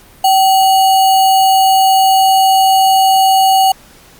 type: tone with sample-and-hold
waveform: sine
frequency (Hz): 767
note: G5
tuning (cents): -38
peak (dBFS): -6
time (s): 0.24-3.72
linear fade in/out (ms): 5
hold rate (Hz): 3675
effects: pink hiss -42 dBFS RMS until 4.19 s + Opus 48 kbps